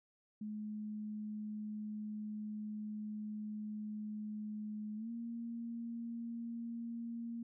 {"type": "tone with pitch glide", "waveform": "sine", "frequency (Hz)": [212.3, 232.9], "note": ["G#3", "A#3"], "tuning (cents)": [38, -1], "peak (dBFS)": -40, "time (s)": [0.41, 7.43], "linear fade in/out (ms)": 5, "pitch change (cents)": 161, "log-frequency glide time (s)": [4.96, 5.1], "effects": []}